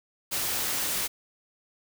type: noise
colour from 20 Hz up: white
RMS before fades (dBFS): -29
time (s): 0.31-1.08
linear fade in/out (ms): 20
effects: none